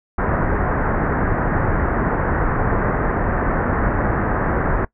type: low-pass noise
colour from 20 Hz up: pink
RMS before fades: -19 dBFS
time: 0.18-4.85 s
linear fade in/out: 5 ms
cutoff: 1800 Hz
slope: 48 dB/octave
effects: noise-tail reverb RT60 0.1 s tail -21 dB re dry